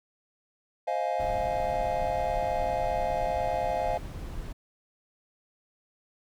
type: chord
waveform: triangle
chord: F minor seventh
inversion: second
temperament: just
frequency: 523.8 / 628.6 / 698.5 / 838.1 Hz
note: C5 / Eb5 / F5 / Ab5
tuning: +2 / +18 / 0 / +16 cents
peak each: -32 / -30 / -28 / -31 dBFS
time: 0.87-3.98 s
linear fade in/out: 10 ms
type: noise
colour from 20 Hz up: brown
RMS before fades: -37 dBFS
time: 1.19-4.53 s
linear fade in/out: 10 ms
effects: none